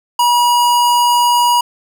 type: tone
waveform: square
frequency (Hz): 964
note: B5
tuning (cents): -42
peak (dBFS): -10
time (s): 0.19-1.61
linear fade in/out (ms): 5
effects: none